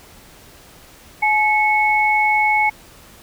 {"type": "tone pair together", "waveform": "sine", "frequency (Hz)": [851.2, 2200], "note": ["G#5", "C#7"], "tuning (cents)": [42, -14], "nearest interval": "octave + major third", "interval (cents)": 1644, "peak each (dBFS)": -16, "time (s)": [1.22, 2.7], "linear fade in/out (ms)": 10, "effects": ["pink hiss -45 dBFS RMS until 3.22 s"]}